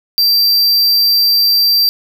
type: tone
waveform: square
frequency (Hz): 4699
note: D8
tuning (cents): 0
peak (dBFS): -9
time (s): 0.18-1.89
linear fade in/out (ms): 0
effects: none